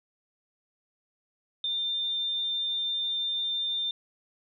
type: tone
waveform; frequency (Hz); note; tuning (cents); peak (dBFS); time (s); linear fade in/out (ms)
sine; 3597; A7; +37; -27; 1.64-3.91; 2
effects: none